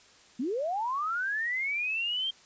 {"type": "linear sweep", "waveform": "sine", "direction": "up", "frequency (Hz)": [220, 3200], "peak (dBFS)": -28, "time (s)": [0.39, 2.31], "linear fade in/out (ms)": 10, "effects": ["white hiss -57 dBFS RMS until 2.45 s", "resampled to 16000 Hz"]}